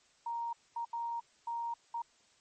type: tone bursts at uneven times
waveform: sine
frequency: 934 Hz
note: A#5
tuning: 3 cents sharp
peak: -34 dBFS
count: 5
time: 0.26-0.53 / 0.76-0.85 / 0.93-1.2 / 1.47-1.74 / 1.94-2.02 s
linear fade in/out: 5 ms
effects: white hiss -67 dBFS RMS until 2.4 s + MP3 32 kbps